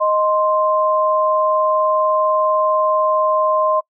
sine tone pair together, 622.3 / 1046.6 Hz, D#5 / C6, 0 / 0 cents, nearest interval major sixth, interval 900 cents, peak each -16 / -16 dBFS, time 0-3.81 s, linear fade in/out 20 ms, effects noise-tail reverb RT60 0.1 s tail -24 dB re dry

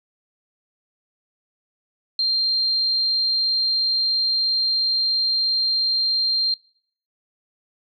sine tone, 4179 Hz, C8, 3 cents flat, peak -18 dBFS, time 2.19-6.54 s, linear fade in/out 2 ms, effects noise-tail reverb RT60 0.6 s tail -23 dB re dry

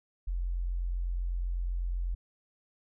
sine tone, 44 Hz, F1, 14 cents sharp, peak -29 dBFS, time 0.27-2.15 s, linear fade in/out 10 ms, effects none

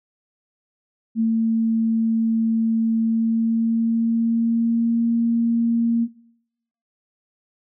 sine tone with pitch glide, 225.4 to 232.1 Hz, A3 to A#3, +42 to -7 cents, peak -16 dBFS, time 1.15-6.08 s, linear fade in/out 50 ms, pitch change +51 cents, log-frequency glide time 2.97-5.07 s, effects noise-tail reverb RT60 0.8 s tail -22 dB re dry

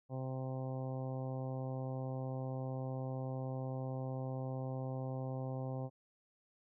harmonic tone, 130.81 Hz, C3, in tune, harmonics 1 / 2 / 3 / 4 / 5 / 6 / 7 / 8, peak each -39 / -46 / -51 / -46 / -51 / -51 / -57 / -59 dBFS, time 0.09-5.9 s, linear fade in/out 50 ms, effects none

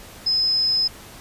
sine tone, 5100 Hz, D#8, 42 cents sharp, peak -17 dBFS, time 0.26-0.88 s, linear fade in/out 10 ms, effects pink hiss -42 dBFS RMS until 1.2 s + resampled to 32000 Hz

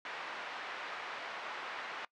pink band-pass noise, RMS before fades -43 dBFS, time 0.05-2.05 s, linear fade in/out 2 ms, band 850 to 2400 Hz, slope 12 dB/octave, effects noise-tail reverb RT60 0.1 s tail -22 dB re dry + low-pass 6000 Hz 12 dB/octave

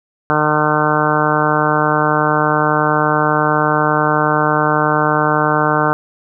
harmonic tone, 151.7 Hz, D#3, 44 cents flat, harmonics 1 / 2 / 3 / 4 / 5 / 6 / 7 / 8 / 9 / 10, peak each -21 / -21 / -21 / -21 / -21 / -21 / -21 / -21 / -21 / -21 dBFS, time 0.3-5.93 s, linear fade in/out 0 ms, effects none

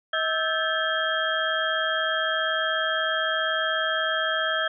sine tone cluster, 637 / 1310 / 1573 / 1729 / 3231 Hz, D#5 / E6 / G6 / A6 / G#7, +41 / -11 / +6 / -31 / -48 cents, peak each -29 dBFS, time 0.13-4.68 s, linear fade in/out 5 ms, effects none

